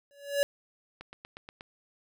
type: tone with exponential growth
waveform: square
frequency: 567 Hz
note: C#5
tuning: 39 cents sharp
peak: -21 dBFS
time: 0.11-0.43 s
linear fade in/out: 0 ms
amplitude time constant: 68 ms
type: click train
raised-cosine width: 0.3 ms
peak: -27 dBFS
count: 6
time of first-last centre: 1.01-1.609 s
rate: 8.35 Hz
effects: none